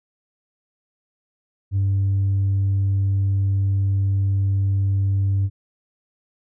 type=tone with tanh clipping; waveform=triangle; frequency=98 Hz; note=G2; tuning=in tune; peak=-17 dBFS; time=1.71-5.5 s; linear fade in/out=50 ms; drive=6 dB; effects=none